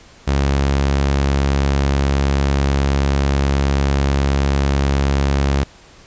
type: tone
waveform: sawtooth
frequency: 69.3 Hz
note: C#2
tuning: in tune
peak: -10 dBFS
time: 0.27-5.64 s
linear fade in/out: 10 ms
effects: pink hiss -45 dBFS RMS until 6.06 s + resampled to 16000 Hz